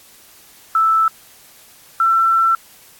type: tone pair in turn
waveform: sine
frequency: 1318.5 / 1342.3 Hz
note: E6 / E6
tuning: 0 / +31 cents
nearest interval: unison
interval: 31 cents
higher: second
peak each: -11 dBFS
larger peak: neither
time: 0.75-1.08 / 2-2.55 s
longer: second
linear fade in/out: 2 ms
effects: white hiss -46 dBFS RMS until 2.99 s + AAC 64 kbps

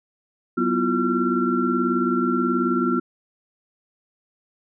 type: tone cluster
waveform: sine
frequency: 188.5 / 247 / 333.7 / 352.3 / 1362 Hz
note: F#3 / B3 / E4 / F4 / F6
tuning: +32 / 0 / +21 / +15 / -44 cents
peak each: -28 / -22 / -27 / -25 / -25 dBFS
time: 0.57-3 s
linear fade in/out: 10 ms
effects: none

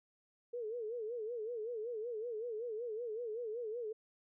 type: tone with vibrato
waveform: sine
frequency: 455.9 Hz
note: A#4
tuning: 39 cents flat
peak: -38 dBFS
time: 0.53-3.93 s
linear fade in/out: 10 ms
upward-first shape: sine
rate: 5.3 Hz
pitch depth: 130 cents each way
effects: none

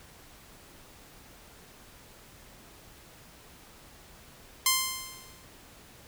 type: tone with exponential decay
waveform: 5% pulse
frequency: 1046.5 Hz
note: C6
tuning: in tune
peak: -8 dBFS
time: 4.66-5.45 s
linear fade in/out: 2 ms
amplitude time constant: 170 ms
effects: pink hiss -53 dBFS RMS until 6.07 s

